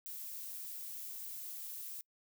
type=noise; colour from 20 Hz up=violet; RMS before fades=-45 dBFS; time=0.06-2.01 s; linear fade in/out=0 ms; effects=noise-tail reverb RT60 0.1 s tail -26 dB re dry